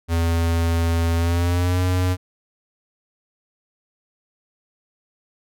square tone with pitch glide, 83.6 to 91.17 Hz, E2 to F#2, +25 to -25 cents, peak -18 dBFS, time 0.08-2.17 s, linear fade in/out 50 ms, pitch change +150 cents, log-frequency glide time 1.16-1.83 s, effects none

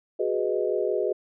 sine chord, G# minor seventh, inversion third, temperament equal, 370 / 415.3 / 493.9 / 622.3 Hz, F#4 / G#4 / B4 / D#5, 0 / 0 / 0 / 0 cents, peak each -28 / -27 / -29 / -30 dBFS, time 0.19-1.13 s, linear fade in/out 10 ms, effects none

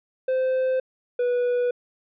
triangle tone pair in turn, 518 / 489.6 Hz, C5 / B4, -17 / -15 cents, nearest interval minor second, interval 98 cents, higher first, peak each -18 dBFS, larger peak neither, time 0.28-0.8 / 1.19-1.71 s, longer neither, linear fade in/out 5 ms, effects resampled to 8000 Hz

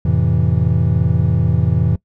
triangle chord, F major seventh, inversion none, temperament equal, 87.31 / 110 / 130.81 / 164.81 Hz, F2 / A2 / C3 / E3, 0 / 0 / 0 / 0 cents, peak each -16 dBFS, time 0.05-1.96 s, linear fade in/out 5 ms, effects noise-tail reverb RT60 0.1 s tail -22 dB re dry

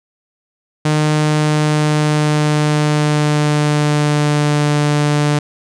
sawtooth tone with pitch glide, 152.3 to 147.71 Hz, D#3 to D3, -37 to +10 cents, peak -8 dBFS, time 0.85-5.39 s, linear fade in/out 5 ms, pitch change -53 cents, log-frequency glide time 1.12-4.7 s, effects resampled to 22050 Hz

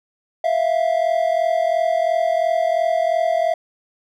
triangle tone pair together, 654 / 696.9 Hz, E5 / F5, -14 / -4 cents, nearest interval minor second, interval 110 cents, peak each -16 / -18 dBFS, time 0.44-3.54 s, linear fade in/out 5 ms, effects none

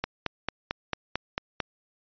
click train, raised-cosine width 0.3 ms, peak -11 dBFS, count 8, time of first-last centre 0.04-1.602 s, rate 4.48 Hz, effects resampled to 11025 Hz

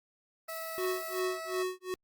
20% pulse tone, 650 Hz, E5, 24 cents flat, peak -33 dBFS, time 0.48-1.63 s, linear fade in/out 10 ms
violet noise, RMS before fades -45 dBFS, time 0.49-1.2 s, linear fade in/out 2 ms
square tone with tremolo, 369 Hz, F#4, 5 cents flat, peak -30 dBFS, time 0.78-1.94 s, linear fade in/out 0 ms, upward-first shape sine, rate 2.7 Hz, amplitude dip 100%
effects Opus 32 kbps

